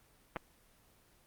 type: clicks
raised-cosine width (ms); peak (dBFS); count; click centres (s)
0.5; -22; 2; 0.361 / 0.367
effects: pink hiss -66 dBFS RMS until 1.26 s + Opus 24 kbps